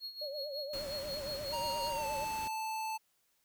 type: tone with tremolo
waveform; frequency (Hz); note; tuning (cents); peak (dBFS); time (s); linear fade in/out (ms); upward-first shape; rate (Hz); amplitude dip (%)
triangle; 4307; C8; +49; -37; 0-1.91; 50; sine; 5.5; 75
type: tone with vibrato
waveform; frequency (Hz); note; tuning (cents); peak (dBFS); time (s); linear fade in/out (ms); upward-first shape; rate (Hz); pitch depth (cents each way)
sine; 573; D5; -43; -39; 0.21-2.25; 10; triangle; 8.5; 120
type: noise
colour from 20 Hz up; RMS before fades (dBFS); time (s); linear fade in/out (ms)
pink; -47; 0.73-2.48; 5
type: tone with pitch glide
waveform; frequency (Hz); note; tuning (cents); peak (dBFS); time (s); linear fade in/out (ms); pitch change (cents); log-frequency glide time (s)
square; 936 to 878.4; A#5 to A5; +7 to -3; -36; 1.52-2.98; 20; -110; 1.92-2.07
effects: white hiss -75 dBFS RMS until 3.44 s